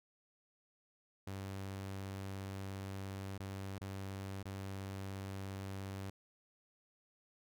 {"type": "tone with dropouts", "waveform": "sawtooth", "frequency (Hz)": 97.1, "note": "G2", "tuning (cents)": -16, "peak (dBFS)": -38, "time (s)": [1.27, 6.1], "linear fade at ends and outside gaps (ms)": 5, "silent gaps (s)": [[3.379, 3.4], [3.783, 3.811], [4.429, 4.454]], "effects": []}